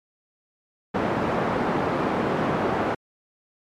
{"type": "band-pass noise", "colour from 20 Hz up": "pink", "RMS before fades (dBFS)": -24, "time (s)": [0.94, 2.95], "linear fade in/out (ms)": 10, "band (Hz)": [190, 1200], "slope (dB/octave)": 12, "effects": ["MP3 96 kbps"]}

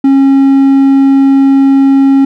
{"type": "tone with hard clipping", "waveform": "triangle", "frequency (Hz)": 272.5, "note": "C#4", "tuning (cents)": -29, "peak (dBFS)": -4, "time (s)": [0.04, 2.25], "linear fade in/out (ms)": 5, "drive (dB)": 6, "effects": []}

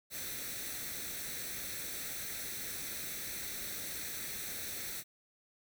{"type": "noise with comb filter", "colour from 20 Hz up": "white", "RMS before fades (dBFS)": -41, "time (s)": [0.1, 5.04], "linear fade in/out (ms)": 50, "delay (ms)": 0.5, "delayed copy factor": 0.65, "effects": []}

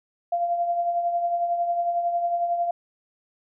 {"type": "tone with tremolo", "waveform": "sine", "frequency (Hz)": 692, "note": "F5", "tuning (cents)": -16, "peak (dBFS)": -19, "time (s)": [0.32, 2.71], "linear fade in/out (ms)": 5, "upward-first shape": "triangle", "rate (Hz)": 11, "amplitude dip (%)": 55, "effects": []}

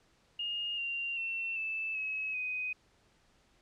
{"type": "tone with pitch steps", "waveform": "sine", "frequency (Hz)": [2843, 2772, 2702, 2634, 2568, 2504], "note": ["F7", "F7", "E7", "E7", "E7", "D#7"], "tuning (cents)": [30, -14, 42, -2, -46, 10], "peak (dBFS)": -33, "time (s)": [0.39, 2.73], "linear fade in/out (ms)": 5, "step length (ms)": 390, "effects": ["pink hiss -68 dBFS RMS until 3.61 s", "low-pass 7000 Hz 12 dB/octave"]}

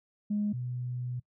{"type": "tone pair in turn", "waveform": "sine", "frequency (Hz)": [207.7, 123.96], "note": ["G#3", "B2"], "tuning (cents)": [0, 7], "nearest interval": "major sixth", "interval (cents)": 893, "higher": "first", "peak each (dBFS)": [-26, -32], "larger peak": "first", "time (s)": [[0.3, 0.53], [0.53, 1.2]], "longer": "second", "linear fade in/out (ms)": 10, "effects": ["noise-tail reverb RT60 0.1 s tail -22 dB re dry", "tanh soft clip ceiling -22 dBFS"]}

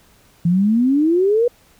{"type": "exponential sweep", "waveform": "sine", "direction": "up", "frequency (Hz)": [165.7, 493.9], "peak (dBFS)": -12, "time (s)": [0.45, 1.48], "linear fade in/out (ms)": 5, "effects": ["pink hiss -53 dBFS RMS until 1.79 s"]}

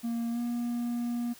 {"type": "tone with pitch glide", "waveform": "triangle", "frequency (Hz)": [233.1, 238.8], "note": ["A#3", "A#3"], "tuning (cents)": [0, 42], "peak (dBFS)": -27, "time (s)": [0.03, 1.34], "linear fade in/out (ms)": 20, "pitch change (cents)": 42, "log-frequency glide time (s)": [0.31, 0.39], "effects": ["white hiss -53 dBFS RMS until 1.39 s"]}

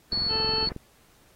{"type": "low-pass noise", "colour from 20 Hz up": "pink", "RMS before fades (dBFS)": -41, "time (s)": [0.11, 0.73], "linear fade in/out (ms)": 10, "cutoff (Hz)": 2000, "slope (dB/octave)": 24}
{"type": "tone", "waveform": "sine", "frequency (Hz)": 4400, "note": "C#8", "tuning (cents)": -14, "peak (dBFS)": -24, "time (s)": [0.12, 0.69], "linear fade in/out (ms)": 2}
{"type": "click train", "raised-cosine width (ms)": 3, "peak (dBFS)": -23, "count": 15, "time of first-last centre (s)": [0.13, 0.763], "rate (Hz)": 22.1}
{"type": "harmonic tone", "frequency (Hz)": 440.2, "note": "A4", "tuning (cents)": 1, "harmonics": [1, 2, 3, 4, 6, 7], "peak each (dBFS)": [-32, -34, -39, -44, -40, -40], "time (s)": [0.28, 0.68], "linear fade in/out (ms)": 50}
{"effects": ["pink hiss -60 dBFS RMS until 1.35 s", "AAC 48 kbps"]}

